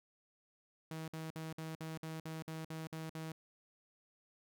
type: tone bursts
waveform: sawtooth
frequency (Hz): 159.8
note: D#3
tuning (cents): +47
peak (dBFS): -38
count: 11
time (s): 0.91-3.32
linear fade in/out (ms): 2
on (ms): 170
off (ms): 54
effects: none